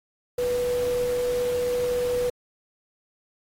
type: tone in noise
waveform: sine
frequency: 491.2 Hz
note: B4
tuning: 9 cents flat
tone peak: -22 dBFS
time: 0.38-2.3 s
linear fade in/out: 5 ms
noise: pink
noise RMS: -38 dBFS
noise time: 0.38-2.3 s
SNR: +13 dB
effects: AAC 48 kbps